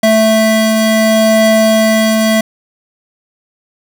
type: tone pair together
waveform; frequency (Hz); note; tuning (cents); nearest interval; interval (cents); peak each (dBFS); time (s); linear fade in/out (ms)
square; 220 / 659.3; A3 / E5; 0 / 0; octave + perfect fifth; 1900; -11; 0.03-2.41; 5
effects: none